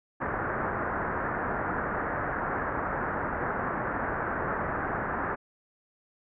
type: low-pass noise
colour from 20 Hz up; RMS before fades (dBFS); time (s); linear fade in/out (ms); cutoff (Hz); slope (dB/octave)
white; -31; 0.2-5.36; 20; 1700; 48
effects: none